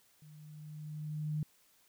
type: tone with level ramp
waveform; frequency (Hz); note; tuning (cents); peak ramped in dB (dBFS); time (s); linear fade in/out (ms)
sine; 152.1; D#3; -39; -53 to -31; 0.22-1.43; 2
effects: white hiss -68 dBFS RMS until 1.88 s